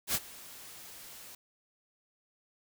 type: noise with ADSR envelope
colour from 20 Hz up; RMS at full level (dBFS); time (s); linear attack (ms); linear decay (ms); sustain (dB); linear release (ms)
white; -28; 0.07-1.35; 76; 43; -21; 4
effects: none